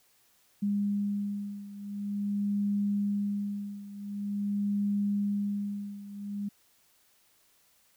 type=beating tone pair; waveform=sine; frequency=202.9 / 203.36 Hz; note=G#3 / G#3; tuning=-40 / -36 cents; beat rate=0.46 Hz; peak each=-30 / -33 dBFS; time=0.62-6.49 s; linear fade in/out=10 ms; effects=white hiss -66 dBFS RMS until 7.96 s